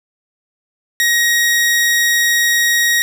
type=tone; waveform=sawtooth; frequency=1887 Hz; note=A#6; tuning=21 cents sharp; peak=-8 dBFS; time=1-3.02 s; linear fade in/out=0 ms; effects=none